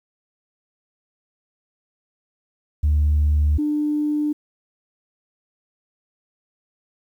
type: tone pair in turn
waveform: sine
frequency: 74.6 / 298.4 Hz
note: D2 / D4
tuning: +28 / +28 cents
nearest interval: 2 octaves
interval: 2400 cents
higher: second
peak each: -13 / -18 dBFS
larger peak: first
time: 2.83-3.58 / 3.58-4.33 s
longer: neither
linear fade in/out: 10 ms
effects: tanh soft clip ceiling -12 dBFS + 9-bit